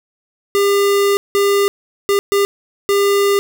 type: tone bursts at uneven times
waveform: square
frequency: 401.1 Hz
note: G4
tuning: 40 cents sharp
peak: -12 dBFS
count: 5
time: 0.55-1.17 / 1.35-1.68 / 2.09-2.19 / 2.32-2.45 / 2.89-3.39 s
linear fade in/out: 0 ms
effects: none